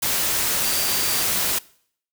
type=tone in noise; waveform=sine; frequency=4699 Hz; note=D8; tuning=in tune; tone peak=-30 dBFS; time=0.63-1.24 s; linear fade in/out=10 ms; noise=white; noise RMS=-22 dBFS; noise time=0.02-1.59 s; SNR=-11 dB; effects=noise-tail reverb RT60 0.6 s tail -22 dB re dry